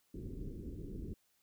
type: low-pass noise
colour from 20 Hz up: pink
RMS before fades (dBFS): -44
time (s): 0.14-1.14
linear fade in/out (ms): 5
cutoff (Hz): 420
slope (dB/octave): 48
effects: white hiss -75 dBFS RMS until 1.42 s